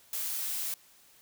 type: noise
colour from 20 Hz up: blue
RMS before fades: -34 dBFS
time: 0.13-0.74 s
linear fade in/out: 2 ms
effects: white hiss -60 dBFS RMS until 1.21 s

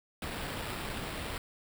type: noise with sample-and-hold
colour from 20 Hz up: pink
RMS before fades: -38 dBFS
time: 0.22-1.38 s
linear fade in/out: 2 ms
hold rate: 6300 Hz
effects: none

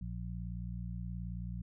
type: harmonic tone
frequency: 58.8 Hz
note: A#1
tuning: 16 cents sharp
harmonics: 1 / 2 / 3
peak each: -41 / -43 / -43 dBFS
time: 0.01-1.62 s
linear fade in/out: 5 ms
effects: none

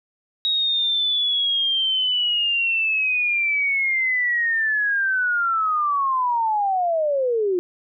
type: linear sweep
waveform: sine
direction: down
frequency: 3796 to 346.1 Hz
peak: -18 dBFS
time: 0.45-7.59 s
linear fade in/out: 0 ms
effects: none

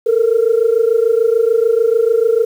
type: tone pair together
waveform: sine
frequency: 444 / 470.8 Hz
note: A4 / A#4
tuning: +16 / +17 cents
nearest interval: minor second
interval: 101 cents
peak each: -12 dBFS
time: 0.06-2.45 s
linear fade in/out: 10 ms
effects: tanh soft clip ceiling -4 dBFS + 7-bit

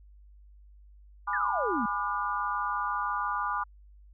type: chord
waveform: sine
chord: G# diminished seventh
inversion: none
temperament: just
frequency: 830.6 / 996.7 / 1196.1 / 1435.3 Hz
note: G#5 / B5 / D6 / F6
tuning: 0 / +16 / +31 / +47 cents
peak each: -36 / -33 / -31 / -36 dBFS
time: 1.27-3.64 s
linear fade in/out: 10 ms
type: exponential sweep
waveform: sine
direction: down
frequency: 1864.7 to 202.3 Hz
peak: -29 dBFS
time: 1.33-1.86 s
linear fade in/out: 5 ms
effects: added 50 Hz sine -51 dBFS peak until 4.13 s

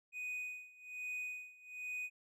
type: tone with tremolo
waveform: triangle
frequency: 2489 Hz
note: D#7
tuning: in tune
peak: -37 dBFS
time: 0.12-2.1 s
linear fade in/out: 50 ms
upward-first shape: sine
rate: 1.2 Hz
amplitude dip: 90%
effects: none

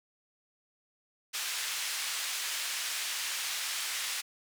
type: band-pass noise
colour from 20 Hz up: pink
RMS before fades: -35 dBFS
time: 1.33-4.22 s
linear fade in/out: 20 ms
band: 2000 to 11000 Hz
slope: 12 dB/octave
effects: none

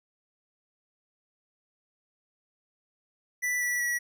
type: tone with pitch steps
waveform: square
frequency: 1975.5 / 1953.9 / 1932.6 Hz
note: B6 / B6 / B6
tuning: 0 / -19 / -38 cents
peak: -27 dBFS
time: 3.42-3.99 s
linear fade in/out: 20 ms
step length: 190 ms
effects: none

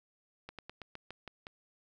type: slowing click train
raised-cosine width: 0.3 ms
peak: -28 dBFS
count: 8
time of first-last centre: 0.49-1.469 s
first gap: 97 ms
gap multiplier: 1.12
effects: none

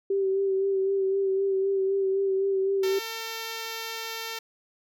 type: tone with vibrato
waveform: sine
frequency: 388.3 Hz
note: G4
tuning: 16 cents flat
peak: -22 dBFS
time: 0.1-2.99 s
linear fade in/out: 5 ms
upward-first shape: sine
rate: 3.9 Hz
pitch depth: 27 cents each way
type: tone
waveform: 5% pulse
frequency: 451.3 Hz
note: A4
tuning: 44 cents sharp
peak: -21 dBFS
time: 2.83-4.39 s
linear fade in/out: 5 ms
effects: none

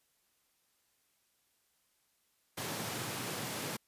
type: high-pass noise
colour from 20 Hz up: pink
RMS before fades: -39 dBFS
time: 2.57-3.77 s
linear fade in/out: 10 ms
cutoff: 100 Hz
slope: 48 dB/octave
effects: white hiss -75 dBFS RMS until 3.87 s + resampled to 32000 Hz

